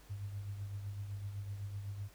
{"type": "tone with tremolo", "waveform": "sine", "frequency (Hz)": 100.5, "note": "G2", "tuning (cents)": 44, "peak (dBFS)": -37, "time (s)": [0.09, 2.09], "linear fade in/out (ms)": 20, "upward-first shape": "triangle", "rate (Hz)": 7.9, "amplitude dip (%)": 55, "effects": ["added 50 Hz sine -60 dBFS peak until 2.14 s", "pink hiss -62 dBFS RMS until 2.14 s"]}